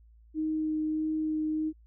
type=tone with vibrato; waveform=sine; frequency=311.1 Hz; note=D#4; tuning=in tune; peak=-27 dBFS; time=0.34-1.73 s; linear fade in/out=50 ms; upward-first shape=sine; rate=1.6 Hz; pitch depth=9 cents each way; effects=added 56 Hz sine -54 dBFS peak until 1.86 s